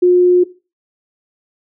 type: tone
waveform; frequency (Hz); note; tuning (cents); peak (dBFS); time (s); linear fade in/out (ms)
sine; 358.4; F4; +45; -6; 0.02-0.44; 10
effects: noise-tail reverb RT60 0.3 s tail -17 dB re dry